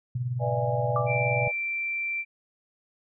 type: tone with tremolo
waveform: sine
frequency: 123.47 Hz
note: B2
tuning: in tune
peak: -24 dBFS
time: 0.15-1.48 s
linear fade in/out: 5 ms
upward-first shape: sine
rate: 19 Hz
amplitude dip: 60%
type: chord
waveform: sine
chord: E dominant seventh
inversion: second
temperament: just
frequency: 494.4 / 593.3 / 659.3 / 824.1 Hz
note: B4 / D5 / E5 / G#5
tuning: +2 / +18 / 0 / -14 cents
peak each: -32 / -29 / -34 / -31 dBFS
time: 0.39-1.52 s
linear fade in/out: 50 ms
type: tone with exponential decay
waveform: sine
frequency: 1174.7 Hz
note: D6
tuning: in tune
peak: -22 dBFS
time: 0.96-1.18 s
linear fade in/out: 2 ms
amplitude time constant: 46 ms
type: tone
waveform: sine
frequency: 2349 Hz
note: D7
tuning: in tune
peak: -27 dBFS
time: 1.06-2.25 s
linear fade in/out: 50 ms
effects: none